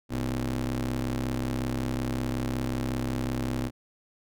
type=ring-modulated tone; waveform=25% pulse; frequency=65.41 Hz; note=C2; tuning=in tune; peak=-21 dBFS; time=0.09-3.71 s; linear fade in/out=50 ms; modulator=182 Hz; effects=none